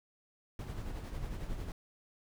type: noise with tremolo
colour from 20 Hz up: brown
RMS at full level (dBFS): -38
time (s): 0.59-1.72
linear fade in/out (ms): 2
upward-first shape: sine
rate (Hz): 11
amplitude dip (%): 45
effects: none